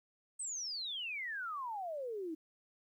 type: exponential sweep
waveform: sine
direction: down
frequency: 8500 to 305.9 Hz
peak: -38 dBFS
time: 0.39-2.35 s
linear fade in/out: 10 ms
effects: 12-bit